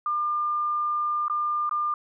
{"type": "tone with dropouts", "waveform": "sine", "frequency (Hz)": 1200, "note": "D6", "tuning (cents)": 37, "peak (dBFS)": -23, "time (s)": [0.06, 1.94], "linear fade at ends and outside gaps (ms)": 2, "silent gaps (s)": [[1.282, 1.298], [1.694, 1.711]], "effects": []}